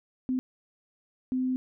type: tone bursts at uneven times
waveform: sine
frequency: 256.5 Hz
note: C4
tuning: 34 cents flat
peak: -25 dBFS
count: 2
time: 0.29-0.39 / 1.32-1.56 s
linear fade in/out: 0 ms
effects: none